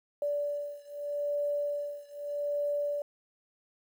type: beating tone pair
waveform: sine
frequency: 580 / 580.81 Hz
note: D5 / D5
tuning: -22 / -19 cents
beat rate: 0.81 Hz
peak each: -33 / -34 dBFS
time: 0.22-3.02 s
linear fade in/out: 2 ms
effects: 10-bit